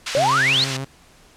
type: band-pass noise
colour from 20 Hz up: white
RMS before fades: -28 dBFS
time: 0.06-0.77 s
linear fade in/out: 5 ms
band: 1200 to 4800 Hz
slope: 12 dB/octave
type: exponential sweep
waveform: sine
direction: up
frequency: 520 to 4435 Hz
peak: -15 dBFS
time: 0.15-0.64 s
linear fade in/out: 0 ms
type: tone with vibrato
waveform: sawtooth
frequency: 133.7 Hz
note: C3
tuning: 38 cents sharp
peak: -22 dBFS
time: 0.16-0.85 s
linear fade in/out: 10 ms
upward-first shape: sine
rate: 6.3 Hz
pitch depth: 34 cents each way
effects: pink hiss -51 dBFS RMS until 1.36 s + low-pass 10000 Hz 12 dB/octave